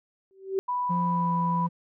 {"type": "tone with exponential growth", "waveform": "sine", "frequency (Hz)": 384.7, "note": "G4", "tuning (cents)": -33, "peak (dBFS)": -20, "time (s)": [0.31, 0.59], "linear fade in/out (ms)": 0, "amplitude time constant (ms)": 59}
{"type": "tone", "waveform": "sine", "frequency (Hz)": 987.8, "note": "B5", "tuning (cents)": 0, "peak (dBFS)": -25, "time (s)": [0.68, 1.67], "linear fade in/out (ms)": 10}
{"type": "tone with pitch glide", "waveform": "triangle", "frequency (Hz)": [174.61, 170.62], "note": ["F3", "F3"], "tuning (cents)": [0, -40], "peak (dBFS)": -24, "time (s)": [0.89, 1.69], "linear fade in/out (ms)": 20, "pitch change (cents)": -40, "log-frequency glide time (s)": [1.01, 1.33]}
{"effects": []}